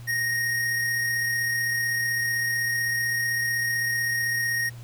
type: tone with amplitude modulation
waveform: square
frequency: 1864.7 Hz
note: A#6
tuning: in tune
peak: -23 dBFS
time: 0.07-4.7 s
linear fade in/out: 20 ms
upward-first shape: sine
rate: 35.8 Hz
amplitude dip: 25%
effects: added 119 Hz sine -38 dBFS peak until 4.83 s + pink hiss -51 dBFS RMS until 4.83 s